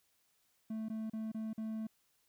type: tone with dropouts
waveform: triangle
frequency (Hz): 220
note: A3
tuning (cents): 0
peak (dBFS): -35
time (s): 0.7-1.87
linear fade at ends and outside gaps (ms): 5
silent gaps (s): 0.886-0.899 / 1.099-1.133 / 1.318-1.345 / 1.532-1.578
effects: white hiss -75 dBFS RMS until 2.28 s